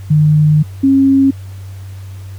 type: tone pair in turn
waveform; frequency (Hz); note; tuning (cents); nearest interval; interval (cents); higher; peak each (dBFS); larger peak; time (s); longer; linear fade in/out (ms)
sine; 151.8 / 271.5; D#3 / C#4; -42 / -36; minor seventh; 1006; second; -6; neither; 0.1-0.63 / 0.83-1.31; first; 10
effects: added 96 Hz sine -26 dBFS peak until 2.38 s + pink hiss -44 dBFS RMS until 2.38 s